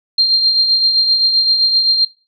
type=tone with tremolo; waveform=sine; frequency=4186 Hz; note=C8; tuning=in tune; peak=-7 dBFS; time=0.18-2.05 s; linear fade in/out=5 ms; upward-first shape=triangle; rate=7.7 Hz; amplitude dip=50%; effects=noise-tail reverb RT60 0.3 s tail -19 dB re dry